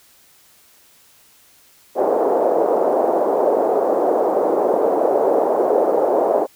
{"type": "band-pass noise", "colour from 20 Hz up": "pink", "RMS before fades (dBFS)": -17, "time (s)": [1.95, 6.47], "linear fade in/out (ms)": 50, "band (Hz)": [410, 700], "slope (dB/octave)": 24, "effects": ["white hiss -52 dBFS RMS until 6.55 s"]}